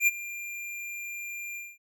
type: tone with ADSR envelope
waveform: square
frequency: 2392 Hz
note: D7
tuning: 31 cents sharp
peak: -18 dBFS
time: 0-1.78 s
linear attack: 72 ms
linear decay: 29 ms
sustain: -18 dB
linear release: 220 ms
effects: none